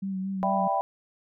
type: tone with vibrato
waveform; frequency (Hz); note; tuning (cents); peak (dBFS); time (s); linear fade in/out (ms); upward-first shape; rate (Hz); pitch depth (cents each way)
sine; 191.4; G3; -41; -28; 0.02-0.68; 10; sine; 4.4; 32
type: chord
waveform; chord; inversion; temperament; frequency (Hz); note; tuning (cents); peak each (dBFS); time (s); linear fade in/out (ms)
sine; E minor seventh; third; equal with one note detuned; 587.3 / 663.5 / 784 / 987.8; D5 / E5 / G5 / B5; 0 / +11 / 0 / 0; -32 / -30 / -26 / -29; 0.43-0.81; 0
effects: none